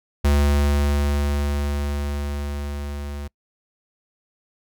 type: tone with level ramp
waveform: square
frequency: 72 Hz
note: D2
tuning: 34 cents flat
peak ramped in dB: -15 to -30 dBFS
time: 0.24-3.28 s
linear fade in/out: 10 ms
effects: noise-tail reverb RT60 0.1 s tail -26 dB re dry